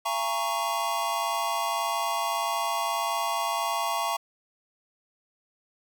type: chord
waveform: square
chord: Bb minor seventh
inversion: second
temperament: equal with one note detuned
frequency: 682.1 / 830.6 / 932.3 / 1108.7 Hz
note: F5 / Ab5 / Bb5 / Db6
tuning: -41 / 0 / 0 / 0 cents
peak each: -33 / -34 / -32 / -31 dBFS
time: 0.05-4.17 s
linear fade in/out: 10 ms
effects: none